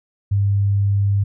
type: tone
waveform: sine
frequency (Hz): 100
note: G2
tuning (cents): +35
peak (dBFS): -14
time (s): 0.31-1.24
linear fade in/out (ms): 10
effects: none